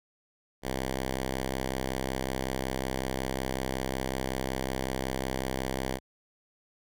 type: tone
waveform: 5% pulse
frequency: 65.41 Hz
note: C2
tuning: in tune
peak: -19 dBFS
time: 0.62-6 s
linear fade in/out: 50 ms
effects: none